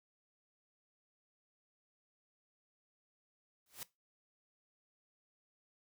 white noise with exponential growth, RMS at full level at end -41 dBFS, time 3.66-3.83 s, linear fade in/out 2 ms, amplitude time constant 36 ms, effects noise-tail reverb RT60 0.2 s tail -18 dB re dry

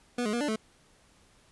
25% pulse tone with pitch steps, 243.7 / 210.6 / 238.7 / 294.8 / 218.2 Hz, B3 / G#3 / A#3 / D4 / A3, -23 / +24 / +41 / +7 / -14 cents, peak -24 dBFS, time 0.18-0.56 s, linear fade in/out 5 ms, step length 76 ms, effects pink hiss -62 dBFS RMS until 1.51 s + resampled to 24000 Hz

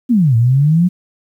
sine exponential two-way sweep, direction down then up, 261.6 to 111.8 to 184.7 Hz, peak -8 dBFS, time 0.09-0.89 s, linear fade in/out 20 ms, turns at 0.36 s, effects 8-bit

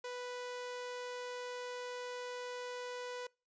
sawtooth tone, 493.9 Hz, B4, in tune, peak -37 dBFS, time 0.04-3.27 s, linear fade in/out 5 ms, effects noise-tail reverb RT60 0.3 s tail -25 dB re dry + resampled to 16000 Hz

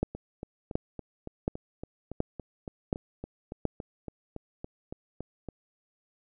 two click trains, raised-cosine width 2 ms, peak -13 / -24 dBFS, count 6 / 20, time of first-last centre 0.03-3.653 / 0.15-5.487 s, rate 1.38 / 3.56 Hz, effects none

